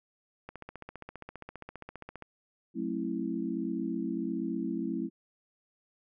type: click train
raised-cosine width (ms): 0.5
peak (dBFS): -27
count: 27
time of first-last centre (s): 0.49-2.223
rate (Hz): 15
type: chord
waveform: sine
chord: F# half-diminished seventh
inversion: none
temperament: equal with one note detuned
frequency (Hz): 185 / 220 / 268.2 / 329.6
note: F#3 / A3 / C4 / E4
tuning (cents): 0 / 0 / +43 / 0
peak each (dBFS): -38 / -36 / -36 / -35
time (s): 2.74-5.1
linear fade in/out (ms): 50
effects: none